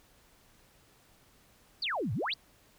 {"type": "exponential two-way sweep", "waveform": "sine", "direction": "down then up", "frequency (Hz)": [4978, 94.4, 4978], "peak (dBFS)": -30, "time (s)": [1.82, 2.34], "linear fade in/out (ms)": 5, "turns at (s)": 2.13, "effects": ["pink hiss -63 dBFS RMS until 2.78 s"]}